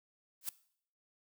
blue noise with exponential growth, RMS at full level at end -32 dBFS, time 0.41-0.49 s, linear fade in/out 2 ms, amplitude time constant 17 ms, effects noise-tail reverb RT60 0.6 s tail -19 dB re dry

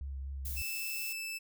sine tone with vibrato, 68 Hz, C#2, 33 cents flat, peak -37 dBFS, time 0.01-0.62 s, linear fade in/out 0 ms, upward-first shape triangle, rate 4.1 Hz, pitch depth 31 cents each way
violet noise, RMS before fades -41 dBFS, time 0.45-1.13 s, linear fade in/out 5 ms
sawtooth tone, 2635 Hz, E7, 1 cent flat, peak -34 dBFS, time 0.56-1.39 s, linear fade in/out 20 ms
effects none

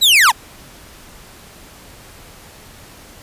40% pulse linear sweep, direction down, 4052 to 748 Hz, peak -7 dBFS, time 0.01-0.32 s, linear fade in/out 20 ms, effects pink hiss -41 dBFS RMS until 3.22 s + resampled to 32000 Hz

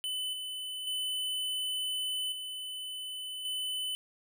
square tone with level steps, 3014 Hz, F#7, 31 cents sharp, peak -33 / -37 / -32 / -38 / -33 dBFS, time 0.04-3.95 s, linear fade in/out 0 ms, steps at 0.33 / 0.87 / 2.32 / 3.45 s, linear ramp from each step 2 ms, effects none

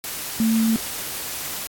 sine tone in noise, 224.1 Hz, A3, 32 cents sharp, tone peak -16 dBFS, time 0.4-0.76 s, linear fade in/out 0 ms, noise white, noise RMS -30 dBFS, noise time 0.04-1.67 s, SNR +11 dB, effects AAC 64 kbps

